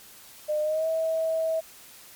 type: tone with pitch glide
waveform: sine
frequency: 606 to 645.8 Hz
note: D#5 to E5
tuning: -46 to -36 cents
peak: -23 dBFS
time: 0.48-1.61 s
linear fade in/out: 20 ms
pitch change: +110 cents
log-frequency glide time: 0.62-0.87 s
effects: white hiss -49 dBFS RMS until 2.15 s + MP3 96 kbps